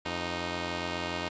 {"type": "tone pair together", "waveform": "5% pulse", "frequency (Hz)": [87.16, 310], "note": ["F2", "D#4"], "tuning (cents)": [-3, -6], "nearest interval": "octave + minor seventh", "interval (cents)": 2197, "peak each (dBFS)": -23, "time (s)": [0.05, 1.29], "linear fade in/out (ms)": 10, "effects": ["resampled to 16000 Hz"]}